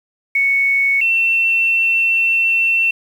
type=tone pair in turn; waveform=sine; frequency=2217 / 2697 Hz; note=C#7 / E7; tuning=0 / +39 cents; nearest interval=minor third; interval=339 cents; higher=second; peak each=-12 dBFS; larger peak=neither; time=0.35-1.01 / 1.01-2.91 s; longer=second; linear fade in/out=5 ms; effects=7-bit